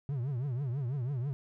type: tone with vibrato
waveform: triangle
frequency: 130.81 Hz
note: C3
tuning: in tune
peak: -29 dBFS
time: 0.09-1.33 s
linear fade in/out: 0 ms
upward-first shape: triangle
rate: 6.1 Hz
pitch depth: 240 cents each way
effects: none